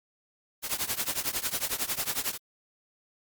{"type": "noise with tremolo", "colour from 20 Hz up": "white", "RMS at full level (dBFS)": -27, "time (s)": [0.62, 2.38], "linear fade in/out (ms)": 50, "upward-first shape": "triangle", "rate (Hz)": 11, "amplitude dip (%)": 95, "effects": ["Opus 48 kbps"]}